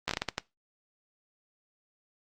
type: slowing click train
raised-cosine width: 0.2 ms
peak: -11 dBFS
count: 8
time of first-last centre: 0.08-0.381 s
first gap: 13 ms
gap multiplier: 1.39
effects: noise-tail reverb RT60 0.2 s tail -20 dB re dry + Opus 32 kbps